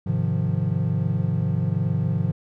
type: chord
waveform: triangle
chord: F minor seventh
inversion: first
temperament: equal with one note detuned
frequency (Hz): 103.83 / 130.81 / 153.6 / 174.61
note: Ab2 / C3 / Eb3 / F3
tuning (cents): 0 / 0 / -22 / 0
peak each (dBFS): -24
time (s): 0.06-2.32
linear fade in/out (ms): 10
effects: none